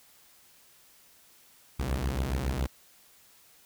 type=beating tone pair; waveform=sawtooth; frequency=61.6 / 68.8 Hz; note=B1 / C#2; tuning=-4 / -12 cents; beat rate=7.2 Hz; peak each=-27 dBFS; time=1.79-2.67 s; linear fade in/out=10 ms; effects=white hiss -59 dBFS RMS until 3.65 s